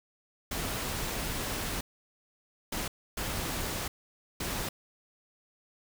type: noise bursts at uneven times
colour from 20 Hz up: pink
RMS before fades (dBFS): -34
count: 4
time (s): 0.51-1.81 / 2.72-2.88 / 3.17-3.88 / 4.4-4.69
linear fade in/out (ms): 5
effects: none